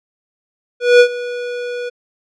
square tone with ADSR envelope, 487.1 Hz, B4, 24 cents flat, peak -4 dBFS, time 0.8-1.9 s, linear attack 200 ms, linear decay 78 ms, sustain -18 dB, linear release 18 ms, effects low-pass 4000 Hz 12 dB/octave

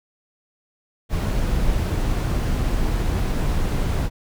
brown noise, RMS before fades -21 dBFS, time 1.09-4.1 s, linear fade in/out 50 ms, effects none

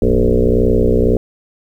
sine tone with frequency modulation, 233.1 Hz, A#3, in tune, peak -9 dBFS, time 0.02-1.17 s, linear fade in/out 2 ms, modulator 61.8 Hz, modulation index 4.4, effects 8-bit

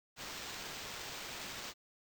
white noise with sample-and-hold, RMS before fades -45 dBFS, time 0.16-1.74 s, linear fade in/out 50 ms, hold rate 11025 Hz, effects none

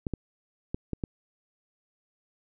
clicks, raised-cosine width 3 ms, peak -17 dBFS, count 5, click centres 0.068 / 0.137 / 0.745 / 0.933 / 1.038 s, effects none

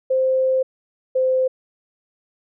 sine tone pair in turn, 522 / 517.8 Hz, C5 / C5, -4 / -18 cents, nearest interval unison, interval 14 cents, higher first, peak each -15 / -15 dBFS, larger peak neither, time 0.1-0.63 / 1.15-1.48 s, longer first, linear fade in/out 10 ms, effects none

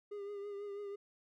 triangle tone with vibrato, 405.8 Hz, G#4, 40 cents flat, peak -39 dBFS, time 0.11-0.96 s, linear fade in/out 10 ms, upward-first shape triangle, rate 6.1 Hz, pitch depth 42 cents each way, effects none

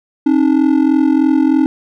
triangle ring-modulated tone, 290 Hz, D4, 22 cents flat, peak -4 dBFS, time 0.26-1.66 s, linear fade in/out 0 ms, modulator 21.6 Hz, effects none

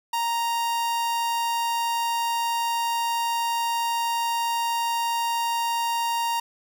45% pulse tone, 932.3 Hz, A#5, in tune, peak -23 dBFS, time 0.13-6.4 s, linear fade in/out 5 ms, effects none

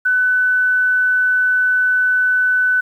sine tone, 1500 Hz, F#6, 23 cents sharp, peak -12 dBFS, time 0.05-2.81 s, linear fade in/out 10 ms, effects 8-bit

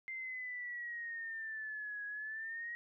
sine exponential two-way sweep, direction down then up, 2093 to 1661.2 to 1901 Hz, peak -40 dBFS, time 0.08-2.75 s, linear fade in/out 0 ms, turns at 2.05 s, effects none

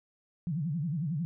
sine tone with vibrato, 157.4 Hz, D#3, 20 cents sharp, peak -29 dBFS, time 0.47-1.25 s, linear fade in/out 0 ms, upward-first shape sine, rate 11 Hz, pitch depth 230 cents each way, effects none

